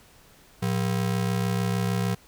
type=ring-modulated tone; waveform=square; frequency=146.4 Hz; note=D3; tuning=5 cents flat; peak=-21 dBFS; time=0.62-2.15 s; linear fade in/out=10 ms; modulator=33.3 Hz; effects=pink hiss -55 dBFS RMS until 2.27 s